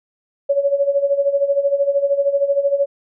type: tone with tremolo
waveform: sine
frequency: 561 Hz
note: C#5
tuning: 21 cents sharp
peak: -11 dBFS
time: 0.49-2.86 s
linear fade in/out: 10 ms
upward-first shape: sine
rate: 13 Hz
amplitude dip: 75%
effects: none